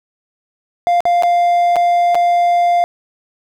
triangle tone with dropouts, 698.5 Hz, F5, in tune, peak -8 dBFS, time 0.87-2.84 s, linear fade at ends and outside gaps 0 ms, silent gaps 1.005-1.054 / 1.224-1.234 / 1.758-1.765 / 2.146-2.153 s, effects none

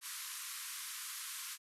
white band-pass noise, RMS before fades -45 dBFS, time 0.01-1.58 s, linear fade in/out 50 ms, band 1000 to 13000 Hz, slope 96 dB/octave, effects none

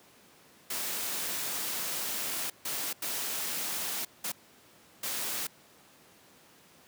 white noise bursts at uneven times, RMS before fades -34 dBFS, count 5, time 0.7-2.5 / 2.65-2.93 / 3.02-4.05 / 4.24-4.32 / 5.03-5.47 s, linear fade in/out 5 ms, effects pink hiss -58 dBFS RMS until 6.87 s + high-pass 150 Hz 12 dB/octave

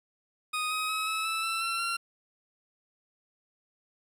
20% pulse tone with pitch steps, 1244.5 / 1261.9 / 1279.5 / 1297.3 / 1315.5 / 1333.8 / 1352.4 / 1371.3 Hz, D#6 / D#6 / D#6 / E6 / E6 / E6 / E6 / F6, 0 / +24 / +48 / -28 / -4 / +20 / +44 / -32 cents, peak -24 dBFS, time 0.53-1.97 s, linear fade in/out 10 ms, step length 180 ms, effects resampled to 32000 Hz + 9-bit

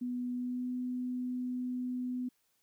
sine tone with pitch glide, 246.9 to 250.2 Hz, B3 to B3, 0 to +23 cents, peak -33 dBFS, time 0.01-2.29 s, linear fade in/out 10 ms, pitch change +23 cents, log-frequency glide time 0.34-0.68 s, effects white hiss -75 dBFS RMS until 2.62 s

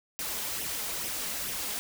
white noise with flanger, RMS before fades -34 dBFS, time 0.19-1.79 s, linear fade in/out 0 ms, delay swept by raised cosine 0.33 to 4.83 ms, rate 2.3 Hz, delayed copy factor +0.6, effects none

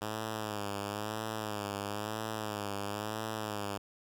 5% pulse tone with vibrato, 105.3 Hz, G#2, 24 cents sharp, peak -24 dBFS, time 0.01-3.78 s, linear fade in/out 10 ms, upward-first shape sine, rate 1 Hz, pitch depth 75 cents each way, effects none

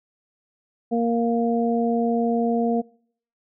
harmonic tone, 233.1 Hz, A#3, in tune, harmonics 1 / 2 / 3, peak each -21 / -24 / -26 dBFS, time 0.91-2.82 s, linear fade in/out 20 ms, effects noise-tail reverb RT60 0.6 s tail -25 dB re dry

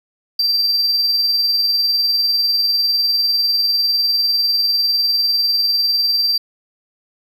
triangle tone with tremolo, 4699 Hz, D8, in tune, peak -11 dBFS, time 0.39-6.38 s, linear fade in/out 5 ms, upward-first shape sine, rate 20 Hz, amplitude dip 35%, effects none

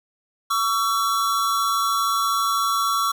square tone pair together, 1129 / 1341.6 Hz, C#6 / E6, +31 / +30 cents, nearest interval minor third, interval 299 cents, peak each -22 / -24 dBFS, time 0.5-3.12 s, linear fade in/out 10 ms, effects none

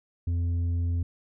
sine tone with tanh clipping, 85.9 Hz, F2, 28 cents flat, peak -25 dBFS, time 0.27-1.03 s, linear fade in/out 5 ms, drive 5 dB, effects none

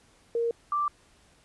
sine tone pair in turn, 466.2 / 1174.8 Hz, A#4 / D6, 0 / 0 cents, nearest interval octave + major third, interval 1600 cents, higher second, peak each -24 dBFS, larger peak neither, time 0.35-0.51 / 0.72-0.88 s, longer neither, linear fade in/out 2 ms, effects pink hiss -61 dBFS RMS until 1.44 s + resampled to 24000 Hz

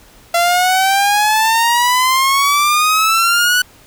sawtooth exponential sweep, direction up, 680 to 1491 Hz, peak -7 dBFS, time 0.34-3.62 s, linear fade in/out 5 ms, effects pink hiss -45 dBFS RMS until 3.86 s

